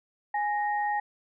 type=tone pair together; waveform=sine; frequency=830.6 / 1864.6 Hz; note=G#5 / A#6; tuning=0 / 0 cents; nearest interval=octave + major second; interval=1400 cents; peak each=-26 / -33 dBFS; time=0.34-1 s; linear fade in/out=5 ms; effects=none

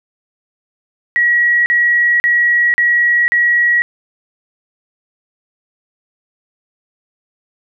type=tone bursts; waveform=sine; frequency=1915 Hz; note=A#6; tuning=46 cents sharp; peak=-9 dBFS; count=5; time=1.16-3.82 s; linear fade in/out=0 ms; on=500 ms; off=40 ms; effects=none

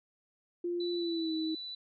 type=tone with pitch glide; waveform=sine; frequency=348.8 to 318 Hz; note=F4 to D#4; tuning=-2 to +38 cents; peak=-31 dBFS; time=0.64-1.55 s; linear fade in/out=5 ms; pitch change=-160 cents; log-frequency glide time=0.94-1.33 s
type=tone with vibrato; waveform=sine; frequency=3970 Hz; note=B7; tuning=8 cents sharp; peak=-39 dBFS; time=0.8-1.75 s; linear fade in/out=5 ms; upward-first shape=triangle; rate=12 Hz; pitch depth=9 cents each way
effects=none

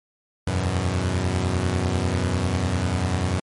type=chord; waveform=sawtooth; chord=E suspended second; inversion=none; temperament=equal; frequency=82.41 / 92.5 / 123.47 Hz; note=E2 / F#2 / B2; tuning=0 / 0 / 0 cents; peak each=-23 / -19 / -24 dBFS; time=0.47-3.4 s; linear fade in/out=5 ms; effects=MP3 48 kbps

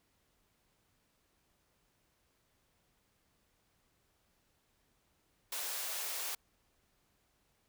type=high-pass noise; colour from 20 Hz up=white; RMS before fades=-39 dBFS; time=5.52-6.35 s; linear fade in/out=5 ms; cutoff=420 Hz; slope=24 dB/octave; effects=pink hiss -75 dBFS RMS until 7.68 s

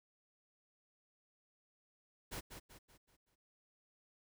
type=noise with echo; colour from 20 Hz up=pink; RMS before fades=-44 dBFS; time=2.31-2.41 s; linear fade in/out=20 ms; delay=190 ms; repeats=5; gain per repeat=-7 dB; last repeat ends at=3.36 s; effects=none

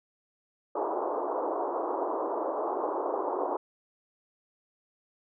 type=band-pass noise; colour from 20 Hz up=pink; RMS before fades=-31 dBFS; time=0.75-3.57 s; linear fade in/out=5 ms; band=330 to 1100 Hz; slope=48 dB/octave; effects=none

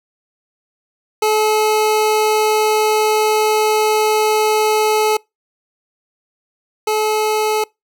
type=tone pair in turn; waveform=25% pulse; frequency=430.1 / 430.1 Hz; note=A4 / A4; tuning=-39 / -39 cents; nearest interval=unison; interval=0 cents; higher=neither; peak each=-9 / -11 dBFS; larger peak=first; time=1.22-5.17 / 6.87-7.64 s; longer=first; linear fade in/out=5 ms; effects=noise-tail reverb RT60 0.2 s tail -25 dB re dry

